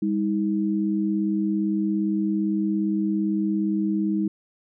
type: tone pair together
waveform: sine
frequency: 200.6 / 318.1 Hz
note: G3 / D#4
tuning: +40 / +38 cents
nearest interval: minor sixth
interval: 798 cents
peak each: -23 / -24 dBFS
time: 0.02-4.28 s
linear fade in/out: 5 ms
effects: none